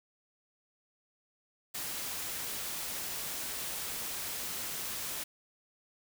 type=noise; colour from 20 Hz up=white; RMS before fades=-38 dBFS; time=1.74-5.24 s; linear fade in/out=10 ms; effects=none